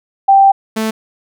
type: tone pair in turn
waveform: sine / sawtooth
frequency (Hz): 784 / 220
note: G5 / A3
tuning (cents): 0 / 0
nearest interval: octave + minor seventh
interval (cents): 2200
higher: first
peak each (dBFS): -4 / -11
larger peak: first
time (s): 0.28-0.52 / 0.76-0.91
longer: first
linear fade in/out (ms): 10
effects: none